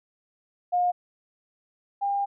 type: tone pair in turn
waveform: sine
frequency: 714 / 801.4 Hz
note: F5 / G5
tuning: +38 / +38 cents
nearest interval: major second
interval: 200 cents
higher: second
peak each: -20 / -23 dBFS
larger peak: first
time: 0.72-0.92 / 2.01-2.26 s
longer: second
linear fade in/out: 20 ms
effects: none